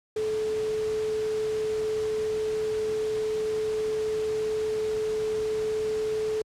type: tone in noise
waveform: sine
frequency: 432.8 Hz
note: A4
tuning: 29 cents flat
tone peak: -25 dBFS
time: 0.16-6.42 s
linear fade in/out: 5 ms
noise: pink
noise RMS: -41 dBFS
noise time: 0.16-6.42 s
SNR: +13 dB
effects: high-pass 60 Hz 12 dB/octave + low-pass 8000 Hz 12 dB/octave